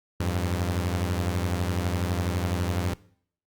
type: beating tone pair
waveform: sawtooth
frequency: 87.31 / 99.31 Hz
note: F2 / G2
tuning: 0 / +23 cents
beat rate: 12 Hz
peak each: -22 / -26 dBFS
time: 0.2-2.94 s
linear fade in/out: 5 ms
effects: noise-tail reverb RT60 0.6 s tail -21 dB re dry + Opus 48 kbps